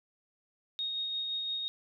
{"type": "tone with tremolo", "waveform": "sine", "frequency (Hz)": 3729, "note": "A#7", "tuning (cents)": 0, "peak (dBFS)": -31, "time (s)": [0.79, 1.68], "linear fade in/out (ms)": 0, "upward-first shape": "sine", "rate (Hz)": 5.8, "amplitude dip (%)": 25, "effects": []}